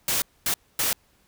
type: noise bursts at uneven times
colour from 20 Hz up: white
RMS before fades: -24 dBFS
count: 3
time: 0.08-0.22 / 0.46-0.54 / 0.79-0.93 s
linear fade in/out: 2 ms
effects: pink hiss -63 dBFS RMS until 1.27 s